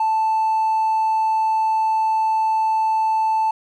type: tone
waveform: triangle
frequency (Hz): 880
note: A5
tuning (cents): 0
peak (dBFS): -13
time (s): 0-3.51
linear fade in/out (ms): 5
effects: tanh soft clip ceiling -12 dBFS